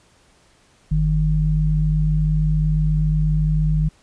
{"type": "tone pair together", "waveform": "sine", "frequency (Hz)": [48.73, 154.6], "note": ["G1", "D#3"], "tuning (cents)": [-10, -11], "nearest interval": "octave + minor sixth", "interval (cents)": 1999, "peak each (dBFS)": [-19, -17], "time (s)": [0.91, 3.89], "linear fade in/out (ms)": 10, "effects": ["pink hiss -56 dBFS RMS until 4.02 s", "resampled to 22050 Hz"]}